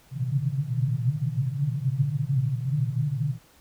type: band-pass noise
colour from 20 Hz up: pink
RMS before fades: -26 dBFS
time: 0.11-3.39 s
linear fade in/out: 50 ms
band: 120 to 150 Hz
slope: 96 dB/octave
effects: pink hiss -57 dBFS RMS until 3.6 s